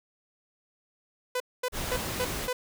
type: tone bursts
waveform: sawtooth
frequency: 501 Hz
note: B4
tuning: 25 cents sharp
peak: -23 dBFS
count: 5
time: 1.35-2.53 s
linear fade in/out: 5 ms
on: 52 ms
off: 230 ms
type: noise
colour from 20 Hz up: pink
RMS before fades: -33 dBFS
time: 1.72-2.5 s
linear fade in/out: 50 ms
effects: none